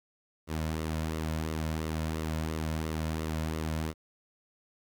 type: tone with flanger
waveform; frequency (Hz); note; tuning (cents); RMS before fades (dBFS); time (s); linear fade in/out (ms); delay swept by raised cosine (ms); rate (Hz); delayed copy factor
sawtooth; 79.1; D#2; +29; -33; 0.47-3.94; 50; 1.2 to 2.6; 2.9; -0.5
effects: 11-bit